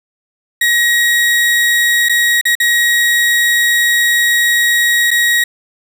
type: tone with dropouts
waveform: 35% pulse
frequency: 1897 Hz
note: A#6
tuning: 30 cents sharp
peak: -8 dBFS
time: 0.61-5.44 s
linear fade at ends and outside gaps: 5 ms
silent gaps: 2.087-2.094 / 2.413-2.453 / 2.553-2.6 / 5.107-5.112 s
effects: none